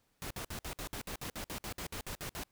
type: noise bursts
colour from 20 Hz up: pink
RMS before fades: -41 dBFS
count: 16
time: 0.22-2.435 s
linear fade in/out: 0 ms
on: 85 ms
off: 57 ms
effects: pink hiss -75 dBFS RMS until 2.51 s